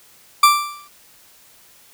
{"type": "tone with exponential decay", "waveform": "40% pulse", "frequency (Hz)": 1174.7, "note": "D6", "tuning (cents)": 0, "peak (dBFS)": -5, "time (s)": [0.43, 0.88], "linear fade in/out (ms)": 5, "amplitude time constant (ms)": 96, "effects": ["white hiss -50 dBFS RMS until 1.93 s"]}